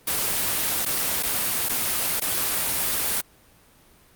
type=noise with dropouts; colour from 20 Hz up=white; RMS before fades=-24 dBFS; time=0.07-3.21 s; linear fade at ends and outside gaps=5 ms; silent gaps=0.852-0.861 / 1.227-1.233 / 1.687-1.693 / 2.2-2.217 s; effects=pink hiss -55 dBFS RMS until 4.15 s + Opus 32 kbps